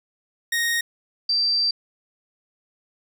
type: tone pair in turn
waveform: sawtooth / sine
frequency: 1864.7 / 4686 Hz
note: A#6 / D8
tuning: 0 / -5 cents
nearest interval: octave + major third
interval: 1595 cents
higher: second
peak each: -17 / -18 dBFS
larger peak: first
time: 0.52-0.81 / 1.29-1.71 s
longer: second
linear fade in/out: 5 ms
effects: none